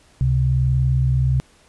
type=tone pair together; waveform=sine; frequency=68.87 / 130 Hz; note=C#2 / C3; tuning=-11 / -11 cents; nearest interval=major seventh; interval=1100 cents; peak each=-20 / -16 dBFS; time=0.21-1.4 s; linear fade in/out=0 ms; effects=pink hiss -54 dBFS RMS until 1.68 s + resampled to 24000 Hz